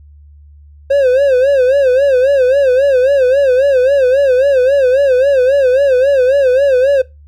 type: tone with vibrato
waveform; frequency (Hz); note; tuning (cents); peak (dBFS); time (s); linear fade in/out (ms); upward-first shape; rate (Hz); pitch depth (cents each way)
triangle; 532; C5; +29; -5; 0.9-7.02; 10; sine; 3.7; 120
effects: noise-tail reverb RT60 0.2 s tail -19 dB re dry + added 73 Hz sine -37 dBFS peak until 7.27 s